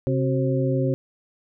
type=harmonic tone with a mistuned harmonic; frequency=133.2 Hz; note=C3; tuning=31 cents sharp; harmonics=1 / 2 / 3 / 4; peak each=-22 / -26 / -27 / -27 dBFS; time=0.07-0.94 s; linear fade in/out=0 ms; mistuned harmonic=3; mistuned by=-110 cents; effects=none